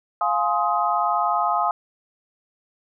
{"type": "chord", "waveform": "sine", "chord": "F minor seventh", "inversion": "none", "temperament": "just", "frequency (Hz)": [698.5, 838.1, 1047.7, 1257.2], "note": ["F5", "Ab5", "C6", "Eb6"], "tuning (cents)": [0, 16, 2, 18], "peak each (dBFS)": [-24, -24, -26, -23], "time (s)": [0.21, 1.71], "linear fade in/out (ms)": 2, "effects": []}